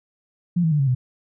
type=tone with pitch steps; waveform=sine; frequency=174.61 / 161.05 / 148.53 / 137 / 126.35 Hz; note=F3 / E3 / D3 / C#3 / B2; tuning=0 / -40 / +20 / -20 / +40 cents; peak=-16 dBFS; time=0.56-0.95 s; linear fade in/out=10 ms; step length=78 ms; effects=none